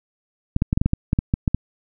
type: clicks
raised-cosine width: 5 ms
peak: -5 dBFS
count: 12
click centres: 0.564 / 0.621 / 0.729 / 0.775 / 0.815 / 0.86 / 0.934 / 1.131 / 1.189 / 1.339 / 1.478 / 1.546 s
effects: none